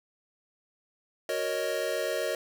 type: chord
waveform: square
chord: D# minor seventh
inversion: first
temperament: equal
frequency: 370 / 466.2 / 554.4 / 622.3 Hz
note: F#4 / A#4 / C#5 / D#5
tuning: 0 / 0 / 0 / 0 cents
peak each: -38 / -35 / -34 / -33 dBFS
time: 1.29-2.35 s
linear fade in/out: 2 ms
effects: none